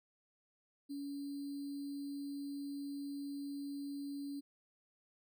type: tone with sample-and-hold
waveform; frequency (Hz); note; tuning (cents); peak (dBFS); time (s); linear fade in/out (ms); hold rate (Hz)
sine; 282.3; C#4; +32; -40; 0.89-4.41; 20; 4410
effects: none